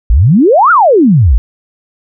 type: exponential two-way sweep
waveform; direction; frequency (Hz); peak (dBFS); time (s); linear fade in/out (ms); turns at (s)
sine; up then down; 49 to 1458 to 49; -3; 0.1-1.38; 0; 0.71
effects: none